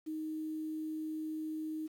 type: tone with quantisation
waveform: sine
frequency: 312.2 Hz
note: D#4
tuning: 6 cents sharp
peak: -36 dBFS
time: 0.06-1.88 s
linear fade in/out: 20 ms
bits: 10
effects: none